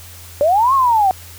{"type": "linear two-way sweep", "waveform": "sine", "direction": "up then down", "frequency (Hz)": [552, 1108.7, 737], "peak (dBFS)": -10, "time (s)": [0.41, 1.11], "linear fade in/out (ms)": 0, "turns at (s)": 0.74, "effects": ["added 86 Hz sine -38 dBFS peak until 1.38 s", "white hiss -39 dBFS RMS until 1.38 s"]}